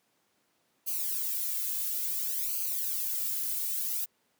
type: noise with flanger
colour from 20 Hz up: violet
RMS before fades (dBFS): -32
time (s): 0.86-4.06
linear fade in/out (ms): 20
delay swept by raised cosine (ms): 0.55 to 2.15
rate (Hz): 0.58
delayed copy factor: -1
effects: pink hiss -72 dBFS RMS until 4.39 s + high-pass 200 Hz 12 dB/octave